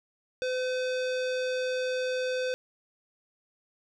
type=tone with low-pass filter; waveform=square; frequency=509 Hz; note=C5; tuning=48 cents flat; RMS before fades=-30 dBFS; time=0.42-2.54 s; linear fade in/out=0 ms; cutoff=4900 Hz; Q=1.2; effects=none